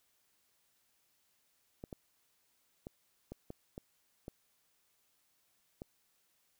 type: clicks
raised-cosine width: 2 ms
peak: -30 dBFS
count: 8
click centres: 1.839 / 1.928 / 2.869 / 3.32 / 3.504 / 3.779 / 4.281 / 5.819 s
effects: white hiss -75 dBFS RMS until 6.59 s